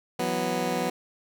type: chord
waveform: 15% pulse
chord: E suspended second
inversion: none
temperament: just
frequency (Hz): 164.81 / 185.42 / 247.2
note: E3 / F#3 / B3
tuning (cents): 0 / +4 / +2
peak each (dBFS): -28 / -24 / -23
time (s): 0.19-0.9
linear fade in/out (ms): 5
effects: none